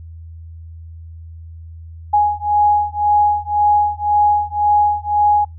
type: beating tone pair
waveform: sine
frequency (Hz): 830.6 / 832.5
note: G#5 / G#5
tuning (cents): 0 / +4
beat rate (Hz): 1.9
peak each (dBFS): -15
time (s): 2.13-5.45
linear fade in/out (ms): 10
effects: noise-tail reverb RT60 0.2 s tail -26 dB re dry + added 82 Hz sine -32 dBFS peak until 5.58 s